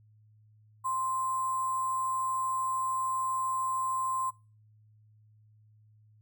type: tone with sample-and-hold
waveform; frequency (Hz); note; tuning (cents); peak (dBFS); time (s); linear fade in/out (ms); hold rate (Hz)
sine; 1046.5; C6; 0; -28; 0.84-4.31; 20; 8820
effects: noise-tail reverb RT60 0.4 s tail -26 dB re dry + added 107 Hz sine -58 dBFS peak until 6.21 s